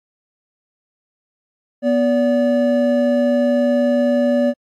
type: tone pair together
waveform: triangle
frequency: 244.9 / 576 Hz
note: B3 / D5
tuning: -14 / -34 cents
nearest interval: octave + minor third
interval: 1480 cents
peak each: -14 dBFS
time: 1.82-4.54 s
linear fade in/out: 50 ms
effects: AAC 64 kbps